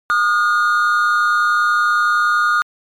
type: tone pair together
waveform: triangle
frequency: 1224 / 1434.6 Hz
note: D#6 / F6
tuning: -29 / +46 cents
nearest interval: minor third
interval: 275 cents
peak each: -13 dBFS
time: 0.1-2.62 s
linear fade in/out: 0 ms
effects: tanh soft clip ceiling -3 dBFS + MP3 96 kbps